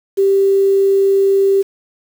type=tone with quantisation; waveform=sine; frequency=392 Hz; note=G4; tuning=in tune; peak=-9 dBFS; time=0.17-1.63 s; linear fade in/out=20 ms; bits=6; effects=none